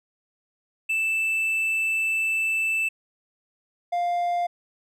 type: tone pair in turn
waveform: triangle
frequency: 2644 / 700.3 Hz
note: E7 / F5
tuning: +5 / +5 cents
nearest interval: octave + major seventh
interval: 2300 cents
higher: first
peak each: -20 dBFS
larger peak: neither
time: 0.89-2.89 / 3.92-4.47 s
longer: first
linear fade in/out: 10 ms
effects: none